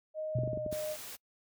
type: tone with pitch glide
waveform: sine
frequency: 622.3 to 612.7 Hz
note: D#5 to D#5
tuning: 0 to -27 cents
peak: -34 dBFS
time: 0.14-0.97 s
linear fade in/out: 50 ms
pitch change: -27 cents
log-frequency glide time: 0.5-0.62 s
type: tone with exponential decay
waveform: sine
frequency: 124 Hz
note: B2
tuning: 7 cents sharp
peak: -27 dBFS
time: 0.35-0.95 s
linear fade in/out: 5 ms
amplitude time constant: 130 ms
type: clicks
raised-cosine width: 3 ms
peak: -25 dBFS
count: 7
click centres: 0.387 / 0.435 / 0.476 / 0.532 / 0.574 / 0.663 / 0.727 s
type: noise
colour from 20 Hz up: white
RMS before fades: -45 dBFS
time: 0.71-1.17 s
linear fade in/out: 20 ms
effects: noise-tail reverb RT60 0.1 s tail -26 dB re dry + high-pass 60 Hz 12 dB/octave